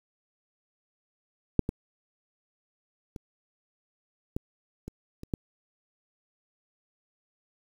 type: clicks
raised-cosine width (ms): 3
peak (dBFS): -7 / -16 / -26 / -17 / -25 / -27 / -15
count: 7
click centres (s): 1.593 / 1.691 / 3.162 / 4.365 / 4.88 / 5.234 / 5.338
effects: 8-bit